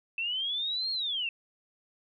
sine linear two-way sweep, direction up then down, 2637 to 4294 to 2637 Hz, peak -29 dBFS, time 0.18-1.29 s, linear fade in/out 2 ms, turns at 0.91 s, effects none

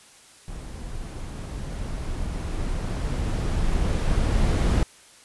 brown noise with level ramp, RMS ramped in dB -36 to -19 dBFS, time 0.48-4.83 s, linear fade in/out 0 ms, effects white hiss -51 dBFS RMS until 5.24 s + resampled to 24000 Hz

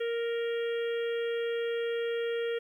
harmonic tone, 466.2 Hz, A#4, in tune, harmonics 1 / 3 / 4 / 5 / 6 / 7, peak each -29 / -43 / -43 / -48 / -48 / -46 dBFS, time 0-2.59 s, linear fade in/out 10 ms, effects 11-bit

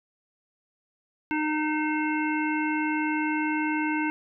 harmonic tone with a mistuned harmonic, 306.7 Hz, D#4, 25 cents flat, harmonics 1 / 3 / 5 / 7 / 9, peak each -26 / -31 / -33 / -34 / -36 dBFS, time 1.31-4.1 s, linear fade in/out 0 ms, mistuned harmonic 9, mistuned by -52 cents, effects none

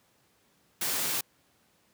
white noise, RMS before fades -30 dBFS, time 0.81-1.21 s, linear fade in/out 5 ms, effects pink hiss -67 dBFS RMS until 1.93 s + high-pass 100 Hz 12 dB/octave

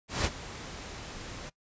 pink noise with ADSR envelope, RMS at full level -27 dBFS, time 0.08-1.5 s, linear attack 170 ms, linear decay 43 ms, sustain -15 dB, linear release 15 ms, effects noise-tail reverb RT60 0.1 s tail -20 dB re dry + resampled to 16000 Hz

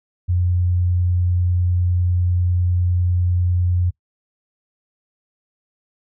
sine tone, 89 Hz, F2, 33 cents sharp, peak -15 dBFS, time 0.28-3.91 s, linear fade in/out 20 ms, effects noise-tail reverb RT60 0.1 s tail -21 dB re dry

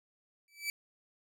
sawtooth tone with exponential growth, 2309 Hz, D7, 30 cents flat, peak -27 dBFS, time 0.48-0.7 s, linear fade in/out 1 ms, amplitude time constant 46 ms, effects none

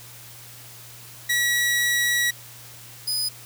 sawtooth tone pair in turn, 1928 / 4992 Hz, B6 / D#8, -42 / +5 cents, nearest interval octave + major third, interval 1647 cents, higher second, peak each -16 / -20 dBFS, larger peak first, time 1.29-2.31 / 3.07-3.29 s, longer first, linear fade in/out 10 ms, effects added 119 Hz sine -48 dBFS peak until 3.45 s + white hiss -44 dBFS RMS until 3.45 s

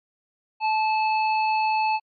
harmonic tone, 870 Hz, A5, 20 cents flat, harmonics 1 / 3 / 5, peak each -20 / -28 / -37 dBFS, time 0.6-2 s, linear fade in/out 50 ms, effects MP3 32 kbps

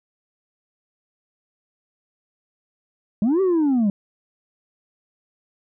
sine linear two-way sweep, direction up then down, 192.1 to 393 to 192.1 Hz, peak -13 dBFS, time 3.22-3.9 s, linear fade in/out 2 ms, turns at 3.41 s, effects tanh soft clip ceiling -15 dBFS

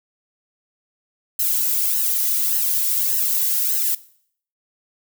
violet noise with flanger, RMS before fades -20 dBFS, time 1.39-3.95 s, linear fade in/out 5 ms, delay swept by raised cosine 0.85 to 2.25 ms, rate 1.7 Hz, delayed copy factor -0.95, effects noise-tail reverb RT60 0.6 s tail -19 dB re dry

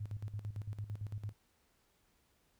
sine tone with tremolo, 103.83 Hz, G#2, in tune, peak -37 dBFS, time 0-1.33 s, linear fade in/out 10 ms, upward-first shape square, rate 8.9 Hz, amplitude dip 75%, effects pink hiss -74 dBFS RMS until 2.59 s

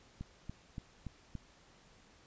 click train, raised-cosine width 5 ms, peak -29 dBFS, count 5, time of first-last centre 0.21-1.353 s, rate 3.5 Hz, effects pink hiss -63 dBFS RMS until 2.26 s + resampled to 16000 Hz

